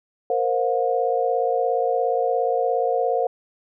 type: chord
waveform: sine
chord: Bb suspended second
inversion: none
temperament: equal with one note detuned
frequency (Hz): 466.2 / 523.3 / 716.8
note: Bb4 / C5 / F5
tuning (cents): 0 / 0 / +45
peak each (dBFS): -23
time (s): 0.3-3.27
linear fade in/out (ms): 2
effects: none